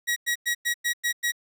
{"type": "tone bursts", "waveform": "sawtooth", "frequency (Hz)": 1909, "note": "A#6", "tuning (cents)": 41, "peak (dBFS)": -19, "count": 7, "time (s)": [0.07, 1.321], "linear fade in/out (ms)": 20, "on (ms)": 93, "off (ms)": 100, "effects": []}